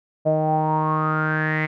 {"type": "tone with low-pass filter sweep", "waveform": "sawtooth", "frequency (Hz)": 155.56, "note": "D#3", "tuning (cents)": 0, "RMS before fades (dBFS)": -21, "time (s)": [0.25, 1.67], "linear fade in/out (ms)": 20, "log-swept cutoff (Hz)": [610, 2100], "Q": 9.6, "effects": []}